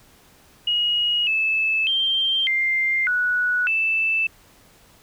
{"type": "tone with pitch steps", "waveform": "sine", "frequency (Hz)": [2889, 2617, 3157, 2099, 1471, 2642], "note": ["F#7", "E7", "G7", "C7", "F#6", "E7"], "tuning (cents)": [-42, -13, 12, 5, -11, 3], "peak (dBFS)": -18, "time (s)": [0.67, 4.27], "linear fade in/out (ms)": 5, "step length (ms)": 600, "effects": ["pink hiss -53 dBFS RMS until 5.02 s"]}